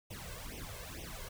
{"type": "noise with flanger", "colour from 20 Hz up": "pink", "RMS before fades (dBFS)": -45, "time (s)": [0.1, 1.29], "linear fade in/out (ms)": 10, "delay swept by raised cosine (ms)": [0.33, 1.93], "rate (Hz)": 2.2, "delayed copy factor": 1, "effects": []}